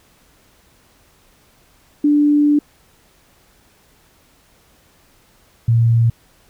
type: tone pair in turn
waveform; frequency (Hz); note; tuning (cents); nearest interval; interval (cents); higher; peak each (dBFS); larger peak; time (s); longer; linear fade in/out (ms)
sine; 293.7 / 115.78; D4 / A#2; 0 / -11; octave + major third; 1611; first; -10; neither; 2.04-2.59 / 5.68-6.1; first; 5
effects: pink hiss -54 dBFS RMS until 6.49 s